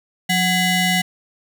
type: ring-modulated tone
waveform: 25% pulse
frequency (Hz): 920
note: A#5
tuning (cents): -23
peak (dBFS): -9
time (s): 0.29-1.02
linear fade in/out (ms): 10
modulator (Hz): 1100
effects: none